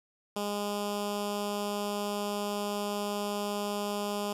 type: tone with notch filter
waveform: 10% pulse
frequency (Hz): 205.1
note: G#3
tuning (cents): -21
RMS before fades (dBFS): -33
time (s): 0.36-4.33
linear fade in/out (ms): 5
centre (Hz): 1700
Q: 1.3
effects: resampled to 32000 Hz + 9-bit